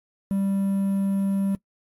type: tone with quantisation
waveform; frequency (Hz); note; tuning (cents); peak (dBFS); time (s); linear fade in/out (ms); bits
triangle; 196; G3; 0; -19; 0.31-1.55; 0; 8
effects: noise-tail reverb RT60 0.1 s tail -20 dB re dry + AAC 64 kbps